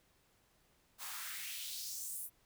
white noise with high-pass filter sweep, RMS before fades -44 dBFS, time 0.98-2.3 s, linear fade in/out 50 ms, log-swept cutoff 820 to 12000 Hz, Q 2.3, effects pink hiss -72 dBFS RMS until 2.45 s

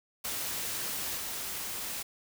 white noise with level steps, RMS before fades -35 / -37 dBFS, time 0.24-2.03 s, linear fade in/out 10 ms, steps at 1.16 s, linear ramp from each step 20 ms, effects none

